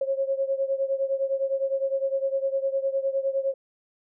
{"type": "beating tone pair", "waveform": "sine", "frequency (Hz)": [539, 548.8], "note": ["C#5", "C#5"], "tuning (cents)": [-49, -17], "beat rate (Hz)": 9.8, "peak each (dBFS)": [-25, -28], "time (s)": [0.01, 3.54], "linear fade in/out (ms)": 5, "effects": []}